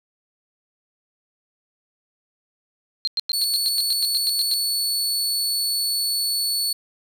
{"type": "tone bursts", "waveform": "sine", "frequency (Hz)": 4180, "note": "C8", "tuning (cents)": -2, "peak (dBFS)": -19, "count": 13, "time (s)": [3.05, 4.538], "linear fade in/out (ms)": 0, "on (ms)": 24, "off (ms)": 98}
{"type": "tone", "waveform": "sawtooth", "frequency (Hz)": 4435, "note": "C#8", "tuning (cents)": 0, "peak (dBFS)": -18, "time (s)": [3.33, 6.73], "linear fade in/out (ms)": 5}
{"effects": []}